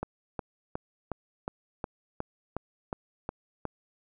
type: click train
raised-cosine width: 1 ms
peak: -18 dBFS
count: 11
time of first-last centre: 0.03-3.653 s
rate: 2.76 Hz
effects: none